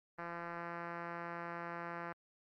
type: tone with low-pass filter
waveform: 5% pulse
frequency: 170.8 Hz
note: F3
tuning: 38 cents flat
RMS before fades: -44 dBFS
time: 0.18-2.13 s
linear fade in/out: 10 ms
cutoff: 1600 Hz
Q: 1.2
effects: Opus 48 kbps